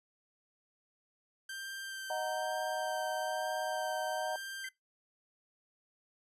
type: tone with vibrato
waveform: sawtooth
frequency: 1568 Hz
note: G6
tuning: in tune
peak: -37 dBFS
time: 1.49-4.69 s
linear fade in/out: 5 ms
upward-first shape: sine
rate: 1.1 Hz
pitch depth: 14 cents each way
type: chord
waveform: sine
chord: D# minor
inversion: none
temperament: equal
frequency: 622.3 / 740 / 932.3 Hz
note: D#5 / F#5 / A#5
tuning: 0 / 0 / 0 cents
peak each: -37 / -37 / -41 dBFS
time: 2.1-4.36 s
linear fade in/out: 2 ms
type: tone with exponential decay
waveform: triangle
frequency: 2042 Hz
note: C7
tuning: 43 cents flat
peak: -37 dBFS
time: 4.64-4.74 s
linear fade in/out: 5 ms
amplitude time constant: 20 ms
effects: noise-tail reverb RT60 0.2 s tail -24 dB re dry + resampled to 32000 Hz